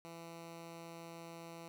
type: tone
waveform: 10% pulse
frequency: 167.2 Hz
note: E3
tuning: 25 cents sharp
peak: -40 dBFS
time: 0.05-1.68 s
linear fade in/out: 0 ms
effects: none